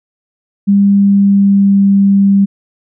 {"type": "tone with pitch glide", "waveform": "sine", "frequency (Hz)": [200, 197.82], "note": ["G3", "G3"], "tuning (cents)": [35, 16], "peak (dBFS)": -5, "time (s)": [0.67, 2.46], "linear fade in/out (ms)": 20, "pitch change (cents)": -19, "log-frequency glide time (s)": [0.81, 1.82], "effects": []}